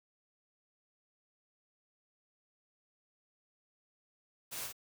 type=noise with echo; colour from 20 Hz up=white; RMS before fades=-42 dBFS; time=4.51-4.68 s; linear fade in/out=20 ms; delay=48 ms; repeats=1; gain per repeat=-3 dB; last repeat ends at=4.728 s; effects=none